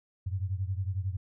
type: beating tone pair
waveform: sine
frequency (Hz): 91.9 / 102.9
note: F#2 / G#2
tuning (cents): -11 / -16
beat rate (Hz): 11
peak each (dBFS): -31 / -34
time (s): 0.26-1.17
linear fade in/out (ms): 10
effects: none